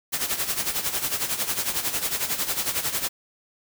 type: noise with tremolo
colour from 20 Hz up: white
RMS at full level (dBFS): -24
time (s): 0.12-3.09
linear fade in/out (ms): 20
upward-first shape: sine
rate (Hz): 11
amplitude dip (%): 70
effects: none